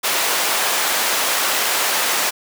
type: high-pass noise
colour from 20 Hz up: pink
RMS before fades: -19 dBFS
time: 0.03-2.31 s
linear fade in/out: 20 ms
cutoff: 690 Hz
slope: 12 dB/octave
effects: none